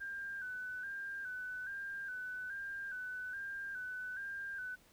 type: tone with vibrato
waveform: sine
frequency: 1548 Hz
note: G6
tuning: 22 cents flat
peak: -40 dBFS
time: 0-4.76 s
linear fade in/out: 20 ms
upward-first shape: square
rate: 1.2 Hz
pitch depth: 53 cents each way
effects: pink hiss -66 dBFS RMS until 4.92 s